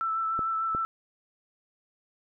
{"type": "tone with vibrato", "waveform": "sine", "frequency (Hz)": 1325, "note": "E6", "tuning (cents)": 9, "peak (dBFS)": -26, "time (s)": [0.01, 0.85], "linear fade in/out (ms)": 0, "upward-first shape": "sine", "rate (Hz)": 6.7, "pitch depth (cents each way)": 18}
{"type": "clicks", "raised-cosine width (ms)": 2, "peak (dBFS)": -22, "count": 2, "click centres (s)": [0.392, 0.749]}
{"effects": []}